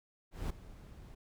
brown noise with ADSR envelope, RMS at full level -35 dBFS, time 0.31-1.15 s, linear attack 190 ms, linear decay 6 ms, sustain -17 dB, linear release 9 ms, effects none

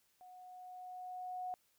sine tone with level ramp, 732 Hz, F#5, 19 cents flat, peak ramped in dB -54 to -38 dBFS, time 0.21-1.54 s, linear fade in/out 0 ms, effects white hiss -75 dBFS RMS until 1.78 s

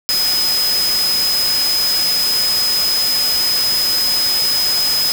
sine tone in noise, 5050 Hz, D#8, 25 cents sharp, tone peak -14 dBFS, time 0.09-5.12 s, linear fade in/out 0 ms, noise white, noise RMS -22 dBFS, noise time 0.09-5.12 s, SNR +5 dB, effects none

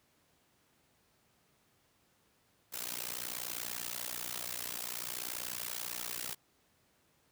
white noise with amplitude modulation, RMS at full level -36 dBFS, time 2.72-6.35 s, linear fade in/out 20 ms, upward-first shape sine, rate 60.5 Hz, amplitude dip 100%, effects pink hiss -71 dBFS RMS until 7.31 s + high-pass 80 Hz 12 dB/octave

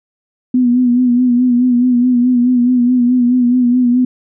sine tone with vibrato, 246.8 Hz, B3, 1 cent flat, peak -8 dBFS, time 0.54-4.05 s, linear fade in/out 5 ms, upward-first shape sine, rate 4.7 Hz, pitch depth 48 cents each way, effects none

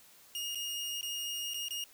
sawtooth tone with dropouts, 2851 Hz, F7, 35 cents sharp, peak -32 dBFS, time 0.35-1.84 s, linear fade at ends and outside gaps 1 ms, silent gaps 0.548-0.555 / 1.011-1.029 / 1.536-1.543 / 1.684-1.707 s, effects white hiss -59 dBFS RMS until 1.93 s

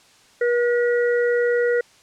harmonic tone, 480.6 Hz, B4, 47 cents flat, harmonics 1 / 3 / 4, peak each -17 / -28 / -28 dBFS, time 0.41-1.81 s, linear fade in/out 5 ms, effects white hiss -53 dBFS RMS until 2.02 s + low-pass 7000 Hz 12 dB/octave

